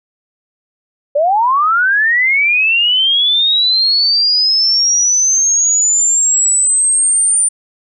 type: linear sweep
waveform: sine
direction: up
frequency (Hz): 554 to 9200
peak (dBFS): -9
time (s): 1.15-7.49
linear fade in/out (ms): 10
effects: none